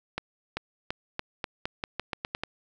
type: accelerating click train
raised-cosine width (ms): 0.3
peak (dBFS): -14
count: 12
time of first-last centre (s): 0.18-2.436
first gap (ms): 390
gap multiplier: 0.86
effects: none